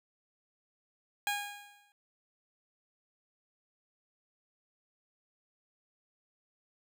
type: tone with exponential decay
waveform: 15% pulse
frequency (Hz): 818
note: G#5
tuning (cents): -26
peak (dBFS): -22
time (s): 1.27-1.92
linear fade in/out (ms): 1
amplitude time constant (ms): 140
effects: none